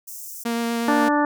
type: high-pass noise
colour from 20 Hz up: white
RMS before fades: -36 dBFS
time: 0.07-0.44 s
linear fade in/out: 10 ms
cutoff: 5700 Hz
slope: 48 dB/octave
type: tone with vibrato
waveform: sawtooth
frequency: 233.1 Hz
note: A#3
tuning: in tune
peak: -18 dBFS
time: 0.45-1.09 s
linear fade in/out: 10 ms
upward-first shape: sine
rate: 8.2 Hz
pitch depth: 9 cents each way
type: harmonic tone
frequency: 293.7 Hz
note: D4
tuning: in tune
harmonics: 1 / 2 / 3 / 4 / 5 / 6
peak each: -20 / -25 / -22 / -26 / -29 / -29 dBFS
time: 0.88-1.25 s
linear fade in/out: 2 ms
effects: none